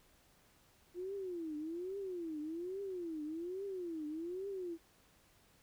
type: tone with vibrato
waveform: sine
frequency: 345.8 Hz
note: F4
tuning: 17 cents flat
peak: -39 dBFS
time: 0.94-4.78 s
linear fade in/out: 50 ms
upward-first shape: triangle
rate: 1.2 Hz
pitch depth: 270 cents each way
effects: pink hiss -68 dBFS RMS until 5.62 s